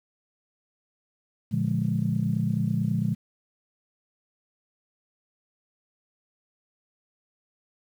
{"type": "chord", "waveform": "sine", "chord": "Bb dominant seventh", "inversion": "none", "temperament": "just", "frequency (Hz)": [116.54, 145.68, 174.81, 209.8], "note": ["Bb2", "D3", "F3", "Ab3"], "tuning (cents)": [0, -14, 2, 18], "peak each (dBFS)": -28, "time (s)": [1.51, 3.15], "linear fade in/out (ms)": 20, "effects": ["tanh soft clip ceiling -12 dBFS", "9-bit"]}